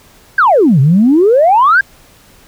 sine exponential two-way sweep, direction down then up, 1647 to 127.6 to 1647 Hz, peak -4 dBFS, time 0.38-1.81 s, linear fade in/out 5 ms, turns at 0.8 s, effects tanh soft clip ceiling 0 dBFS + pink hiss -44 dBFS RMS until 2.47 s

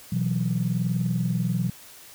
sine chord, B suspended fourth, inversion none, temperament equal, 123.47 / 164.81 / 185 Hz, B2 / E3 / F#3, 0 / 0 / 0 cents, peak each -26 dBFS, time 0.12-1.7 s, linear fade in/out 5 ms, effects tanh soft clip ceiling -14 dBFS + white hiss -47 dBFS RMS until 2.14 s

